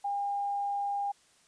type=tone; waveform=sine; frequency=806 Hz; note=G5; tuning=48 cents sharp; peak=-29 dBFS; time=0.04-1.12 s; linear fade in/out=10 ms; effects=white hiss -64 dBFS RMS until 1.47 s + resampled to 22050 Hz